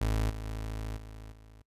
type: tone with level steps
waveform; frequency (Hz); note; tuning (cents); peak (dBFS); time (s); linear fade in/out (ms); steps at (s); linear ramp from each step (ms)
30% pulse; 53.8; A1; -38; -24 / -34 / -32 / -41 / -49; 0.01-1.62; 5; 0.29 / 0.44 / 0.96 / 1.31; 20
effects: noise-tail reverb RT60 0.1 s tail -22 dB re dry + resampled to 32000 Hz